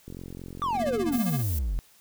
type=click train; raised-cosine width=3 ms; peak=-27 dBFS; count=50; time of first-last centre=0.08-1.179 s; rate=44.6 Hz
type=exponential sweep; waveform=triangle; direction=down; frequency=1208 to 39.74 Hz; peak=-23 dBFS; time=0.62-1.79 s; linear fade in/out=0 ms
type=tone with tremolo; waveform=square; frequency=235.4 Hz; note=A#3; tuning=17 cents sharp; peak=-27 dBFS; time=0.73-1.43 s; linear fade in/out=50 ms; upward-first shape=sine; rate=15 Hz; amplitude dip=90%
type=noise; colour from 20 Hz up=violet; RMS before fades=-36 dBFS; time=1.12-1.59 s; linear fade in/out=5 ms
effects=white hiss -58 dBFS RMS until 2 s